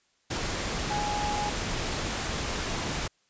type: tone in noise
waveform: sine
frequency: 830.6 Hz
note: G#5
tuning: in tune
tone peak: -29 dBFS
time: 0.9-1.5 s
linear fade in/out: 10 ms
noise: pink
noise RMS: -31 dBFS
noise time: 0.3-3.08 s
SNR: -1 dB
effects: white hiss -69 dBFS RMS until 3.29 s + resampled to 16000 Hz